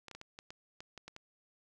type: clicks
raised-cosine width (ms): 0.2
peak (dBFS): -30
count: 10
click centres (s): 0.083 / 0.113 / 0.15 / 0.214 / 0.389 / 0.505 / 0.805 / 0.977 / 1.08 / 1.164
effects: none